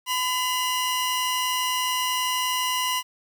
sawtooth tone pair together, 1009 / 2848 Hz, B5 / F7, +37 / +33 cents, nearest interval octave + tritone, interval 1796 cents, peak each -21 / -24 dBFS, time 0.06-3.03 s, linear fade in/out 50 ms, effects 9-bit

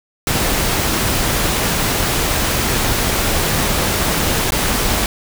pink noise with dropouts, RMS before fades -17 dBFS, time 0.27-5.06 s, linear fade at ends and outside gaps 1 ms, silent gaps 4.506-4.521 s, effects none

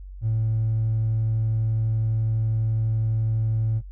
sine tone with hard clipping, 111 Hz, A2, 16 cents sharp, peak -21 dBFS, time 0.21-3.82 s, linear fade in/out 50 ms, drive 1 dB, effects noise-tail reverb RT60 0.1 s tail -24 dB re dry + added 47 Hz sine -36 dBFS peak until 3.91 s

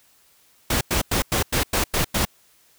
pink noise bursts, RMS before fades -21 dBFS, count 8, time 0.7-2.252 s, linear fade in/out 5 ms, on 110 ms, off 96 ms, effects white hiss -58 dBFS RMS until 2.78 s

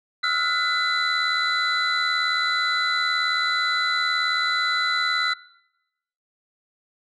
sine tone cluster, 1297 / 1375 / 1454 / 2006 / 4001 Hz, E6 / F6 / F#6 / B6 / B7, -28 / -27 / -31 / +26 / +22 cents, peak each -28 / -26 / -25 / -26 / -24 dBFS, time 0.23-5.34 s, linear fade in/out 10 ms, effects noise-tail reverb RT60 0.9 s tail -22 dB re dry + tanh soft clip ceiling -14 dBFS

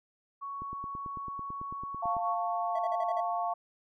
sine tone, 1114 Hz, C#6, 8 cents sharp, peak -36 dBFS, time 0.41-2.36 s, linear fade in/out 20 ms
click train, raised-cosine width 3 ms, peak -32 dBFS, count 15, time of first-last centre 0.62-2.167 s, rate 9.05 Hz
sine chord, F augmented, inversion none, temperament equal with one note detuned, 698.5 / 889.7 / 1108.7 Hz, F5 / A5 / C#6, 0 / +19 / 0 cents, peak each -31 / -36 / -35 dBFS, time 2.02-3.54 s, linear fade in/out 10 ms
triangle tone bursts, 659.3 Hz, E5, in tune, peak -30 dBFS, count 6, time 2.75-3.205 s, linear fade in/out 5 ms, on 40 ms, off 43 ms
effects none

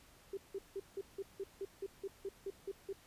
sine tone bursts, 392 Hz, G4, in tune, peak -38 dBFS, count 13, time 0.33-2.929 s, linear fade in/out 5 ms, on 43 ms, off 170 ms, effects pink hiss -63 dBFS RMS until 3.06 s + resampled to 32000 Hz

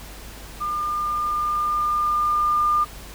sine tone with level ramp, 1204 Hz, D6, 43 cents sharp, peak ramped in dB -23 to -16 dBFS, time 0.6-2.85 s, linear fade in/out 20 ms, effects added 50 Hz sine -40 dBFS peak until 3.14 s + pink hiss -41 dBFS RMS until 3.14 s

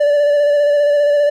triangle tone with vibrato, 582 Hz, D5, 16 cents flat, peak -8 dBFS, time 0-1.3 s, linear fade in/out 10 ms, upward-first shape square, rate 15 Hz, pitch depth 18 cents each way, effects none

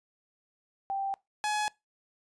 sine / sawtooth tone pair in turn, 784 / 844 Hz, G5 / G#5, 0 / +28 cents, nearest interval minor second, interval 128 cents, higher second, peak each -29 / -24 dBFS, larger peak second, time 0.9-1.14 / 1.44-1.68 s, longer neither, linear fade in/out 0 ms, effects noise-tail reverb RT60 0.2 s tail -22 dB re dry + resampled to 22050 Hz

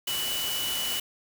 sine tone in noise, 2960 Hz, F#7, in tune, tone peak -30 dBFS, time 0.07-1 s, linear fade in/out 5 ms, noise white, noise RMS -32 dBFS, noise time 0.07-1 s, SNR -1 dB, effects none

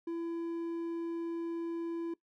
triangle tone, 335.4 Hz, E4, 30 cents sharp, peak -32 dBFS, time 0.07-2.14 s, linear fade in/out 5 ms, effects noise-tail reverb RT60 0.1 s tail -20 dB re dry

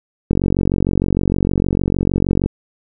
click train, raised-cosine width 3 ms, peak -3 dBFS, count 101, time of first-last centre 0.31-2.461 s, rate 46.5 Hz, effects none

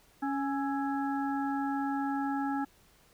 harmonic tone with a mistuned harmonic, 277.2 Hz, C#4, in tune, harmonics 1 / 3 / 5 / 6, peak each -31 / -34 / -41 / -43 dBFS, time 0.22-2.65 s, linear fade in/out 10 ms, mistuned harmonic 5, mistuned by -72 cents, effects pink hiss -63 dBFS RMS until 3.13 s

